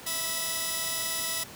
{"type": "tone cluster", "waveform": "5% pulse", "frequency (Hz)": [656, 995, 1952, 3571, 5110], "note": ["E5", "B5", "B6", "A7", "D#8"], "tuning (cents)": [-9, 13, -21, 25, 45], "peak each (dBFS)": [-25, -25, -24, -30, -29], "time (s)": [0.06, 1.44], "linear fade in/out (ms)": 10, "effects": ["pink hiss -45 dBFS RMS until 1.55 s", "high-pass 100 Hz 12 dB/octave"]}